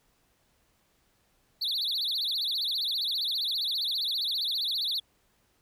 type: tone with vibrato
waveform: triangle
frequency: 3951 Hz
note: B7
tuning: in tune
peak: -26 dBFS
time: 1.61-5 s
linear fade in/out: 10 ms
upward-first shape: triangle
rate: 15 Hz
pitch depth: 300 cents each way
effects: pink hiss -69 dBFS RMS until 5.61 s